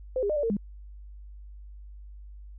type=tone with pitch steps; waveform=sine; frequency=514 / 406.4 / 606 / 581 / 456.6 / 202.4 Hz; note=C5 / G#4 / D#5 / D5 / A#4 / G#3; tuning=-31 / -38 / -46 / -19 / -36 / -44 cents; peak=-24 dBFS; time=0.16-0.568 s; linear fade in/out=2 ms; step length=68 ms; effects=added 50 Hz sine -42 dBFS peak until 2.58 s